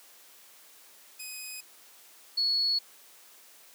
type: tone pair in turn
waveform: 10% pulse / sine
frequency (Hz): 2510 / 4378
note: D#7 / C#8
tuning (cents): +15 / -22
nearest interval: minor seventh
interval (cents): 963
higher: second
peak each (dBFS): -30 / -24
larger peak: second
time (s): 1.19-1.61 / 2.37-2.79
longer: neither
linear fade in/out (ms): 10
effects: white hiss -55 dBFS RMS until 3.74 s + high-pass 300 Hz 12 dB/octave